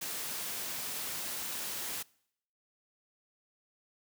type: noise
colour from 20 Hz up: white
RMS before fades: -38 dBFS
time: 0.01-2.03 s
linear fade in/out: 10 ms
effects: noise-tail reverb RT60 0.7 s tail -24 dB re dry + high-pass 100 Hz 12 dB/octave